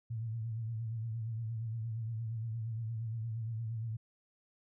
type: tone with vibrato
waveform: sine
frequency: 113 Hz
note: A2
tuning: 47 cents sharp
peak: -35 dBFS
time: 0.1-3.97 s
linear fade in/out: 10 ms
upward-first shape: sine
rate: 8.6 Hz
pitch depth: 66 cents each way
effects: none